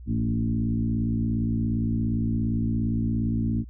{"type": "tone with frequency modulation", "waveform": "sine", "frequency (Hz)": 164.81, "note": "E3", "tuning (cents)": 0, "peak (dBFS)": -22, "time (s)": [0.06, 3.65], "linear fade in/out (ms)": 50, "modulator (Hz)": 57.3, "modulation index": 1.9, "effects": ["added 60 Hz sine -39 dBFS peak until 3.69 s"]}